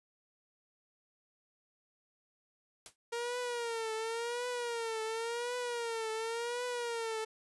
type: noise with exponential decay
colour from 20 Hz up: white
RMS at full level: -44 dBFS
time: 2.86-2.96 s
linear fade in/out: 1 ms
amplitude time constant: 20 ms
type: tone with vibrato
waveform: sawtooth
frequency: 466.2 Hz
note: A#4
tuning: in tune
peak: -31 dBFS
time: 3.12-7.25 s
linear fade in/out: 10 ms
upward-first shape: triangle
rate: 0.92 Hz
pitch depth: 110 cents each way
effects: resampled to 24000 Hz